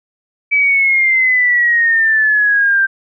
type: exponential sweep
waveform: sine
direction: down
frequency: 2304 to 1568 Hz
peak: -9 dBFS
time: 0.51-2.87 s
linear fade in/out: 20 ms
effects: none